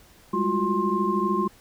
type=tone cluster; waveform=sine; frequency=195.8 / 208.9 / 343.4 / 366.9 / 1058 Hz; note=G3 / G#3 / F4 / F#4 / C6; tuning=-2 / +10 / -29 / -15 / +19 cents; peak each=-29 / -28 / -29 / -28 / -25 dBFS; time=0.33-1.48 s; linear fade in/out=10 ms; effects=pink hiss -54 dBFS RMS until 1.6 s